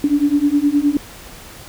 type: beating tone pair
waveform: sine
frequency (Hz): 284.3 / 293.9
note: C#4 / D4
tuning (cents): +44 / +1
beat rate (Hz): 9.6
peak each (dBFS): -16 / -15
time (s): 0.04-0.97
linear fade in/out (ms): 2
effects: pink hiss -38 dBFS RMS until 1.68 s